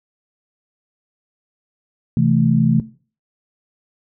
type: chord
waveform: sine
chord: A minor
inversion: first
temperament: equal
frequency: 130.81 / 164.81 / 220 Hz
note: C3 / E3 / A3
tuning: 0 / 0 / 0 cents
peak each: -17 dBFS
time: 2.17-2.8 s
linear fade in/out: 2 ms
effects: noise-tail reverb RT60 0.4 s tail -17 dB re dry